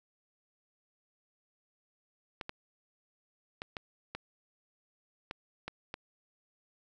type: clicks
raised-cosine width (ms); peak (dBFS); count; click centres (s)
0.3; -22; 8; 2.412 / 2.494 / 3.619 / 3.768 / 4.15 / 5.311 / 5.68 / 5.941
effects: none